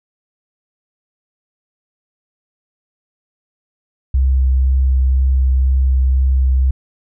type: tone with vibrato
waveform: sine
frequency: 65.41 Hz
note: C2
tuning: in tune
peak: -10 dBFS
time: 4.14-6.71 s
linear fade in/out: 5 ms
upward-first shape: sine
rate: 2 Hz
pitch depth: 12 cents each way
effects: none